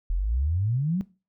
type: exponential sweep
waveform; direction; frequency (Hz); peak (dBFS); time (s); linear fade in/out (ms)
sine; up; 39.54 to 196; -22; 0.1-1.01; 0
effects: noise-tail reverb RT60 0.3 s tail -19 dB re dry